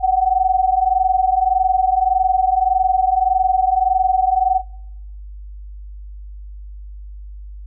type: tone pair together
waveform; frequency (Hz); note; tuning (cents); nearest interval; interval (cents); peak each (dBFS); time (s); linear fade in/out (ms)
sine; 740 / 761.7; F#5 / G5; 0 / -50; minor second; 50; -16; 0-4.62; 50
effects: noise-tail reverb RT60 0.8 s tail -23 dB re dry + added 50 Hz sine -31 dBFS peak until 7.66 s